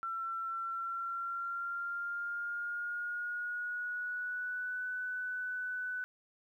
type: tone with pitch glide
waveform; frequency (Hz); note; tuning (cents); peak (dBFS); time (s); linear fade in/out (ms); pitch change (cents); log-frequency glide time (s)
sine; 1348 to 1495.7; E6 to F#6; +38 to +18; -35; 0.03-6.04; 0; +180; 0.55-4.85
effects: 12-bit